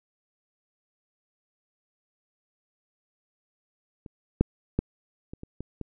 clicks, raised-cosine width 3 ms, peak -29 / -6 / -10 / -25 / -26 / -22 / -21 dBFS, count 7, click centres 4.062 / 4.41 / 4.79 / 5.335 / 5.434 / 5.606 / 5.813 s, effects none

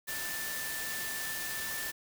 sine tone in noise, 1767 Hz, A6, 7 cents sharp, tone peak -39 dBFS, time 0.07-1.92 s, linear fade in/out 20 ms, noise white, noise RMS -38 dBFS, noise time 0.07-1.92 s, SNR -4 dB, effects none

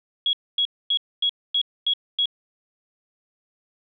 sine tone bursts, 3328 Hz, G#7, 3 cents sharp, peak -18 dBFS, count 7, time 0.26-2.257 s, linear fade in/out 2 ms, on 71 ms, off 250 ms, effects none

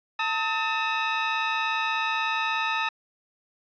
20% pulse tone pair together, 895 / 1274.2 Hz, A5 / D#6, +29 / +41 cents, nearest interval tritone, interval 612 cents, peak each -22 / -22 dBFS, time 0.19-2.89 s, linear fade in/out 5 ms, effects resampled to 11025 Hz + 9-bit

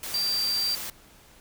sine tone in noise, 4699 Hz, D8, in tune, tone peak -24 dBFS, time 0.14-0.75 s, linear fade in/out 2 ms, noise white, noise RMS -35 dBFS, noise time 0.03-0.9 s, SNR +8 dB, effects pink hiss -54 dBFS RMS until 1.4 s

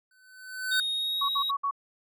square tone with exponential growth, 1514 Hz, F#6, 39 cents sharp, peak -23 dBFS, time 0.11-0.8 s, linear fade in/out 2 ms, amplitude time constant 150 ms
triangle tone with pitch glide, 3725 to 3810 Hz, A#7 to A#7, -2 to +37 cents, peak -26 dBFS, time 0.71-1.51 s, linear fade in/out 10 ms, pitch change +39 cents, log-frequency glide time 0.9-1.3 s
sine tone bursts, 1119 Hz, C#6, 16 cents sharp, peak -25 dBFS, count 4, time 1.21-1.711 s, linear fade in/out 10 ms, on 78 ms, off 63 ms
effects none

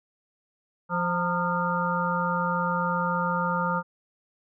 harmonic tone with a mistuned harmonic, 174.61 Hz, F3, in tune, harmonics 1 / 3 / 5 / 7 / 8, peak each -29 / -32 / -29 / -29 / -31 dBFS, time 0.89-3.83 s, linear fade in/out 50 ms, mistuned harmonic 5, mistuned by +75 cents, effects none

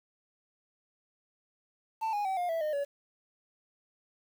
triangle tone with pitch steps, 889 / 824.7 / 765 / 709.7 / 658.3 / 610.7 / 566.5 Hz, A5 / G#5 / G5 / F5 / E5 / D#5 / C#5, +18 / -12 / -42 / +28 / -3 / -32 / +37 cents, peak -27 dBFS, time 2.01-2.85 s, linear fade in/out 20 ms, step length 120 ms, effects 9-bit

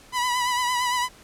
sawtooth tone with vibrato, 987.8 Hz, B5, in tune, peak -18 dBFS, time 0.12-1.09 s, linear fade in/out 50 ms, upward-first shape triangle, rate 8.8 Hz, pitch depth 49 cents each way, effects pink hiss -50 dBFS RMS until 1.23 s + low-pass 11000 Hz 12 dB/octave

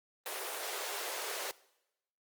pink high-pass noise, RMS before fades -39 dBFS, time 0.26-1.51 s, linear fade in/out 0 ms, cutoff 390 Hz, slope 48 dB/octave, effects noise-tail reverb RT60 0.9 s tail -21 dB re dry + Opus 32 kbps

